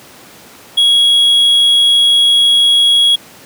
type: tone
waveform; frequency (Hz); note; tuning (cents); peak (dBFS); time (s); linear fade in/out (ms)
triangle; 3322; G#7; 0; -5; 0.77-3.16; 10
effects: pink hiss -38 dBFS RMS until 3.45 s + high-pass 150 Hz 12 dB/octave